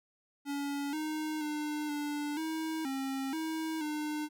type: tone with pitch steps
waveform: square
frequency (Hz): 283.4 / 309.3 / 300.4 / 293.5 / 318.8 / 269 / 319.1 / 302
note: C#4 / D#4 / D4 / D4 / D#4 / C4 / D#4 / D4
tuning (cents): +38 / -10 / +39 / -1 / +42 / +48 / +44 / +48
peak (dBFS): -34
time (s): 0.45-4.29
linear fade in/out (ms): 50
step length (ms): 480
effects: none